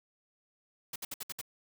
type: noise bursts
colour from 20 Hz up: white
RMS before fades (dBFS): -39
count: 6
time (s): 0.93-1.414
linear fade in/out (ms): 5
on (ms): 29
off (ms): 62
effects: none